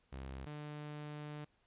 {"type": "tone pair in turn", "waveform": "sawtooth", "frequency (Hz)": [66.4, 149.06], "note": ["C2", "D3"], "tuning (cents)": [26, 26], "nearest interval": "octave + major second", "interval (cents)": 1400, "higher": "second", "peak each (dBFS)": [-40, -40], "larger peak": "neither", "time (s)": [[0.12, 0.46], [0.46, 1.45]], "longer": "second", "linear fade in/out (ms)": 10, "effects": ["pink hiss -75 dBFS RMS until 1.66 s", "resampled to 8000 Hz"]}